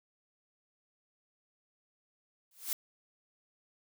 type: noise with exponential growth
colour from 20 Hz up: blue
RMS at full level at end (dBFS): -30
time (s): 2.51-2.73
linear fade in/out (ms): 2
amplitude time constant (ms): 46
effects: none